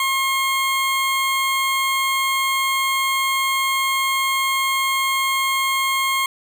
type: tone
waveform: 20% pulse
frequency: 1075 Hz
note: C6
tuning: 47 cents sharp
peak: -13 dBFS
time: 0-6.26 s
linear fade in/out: 2 ms
effects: none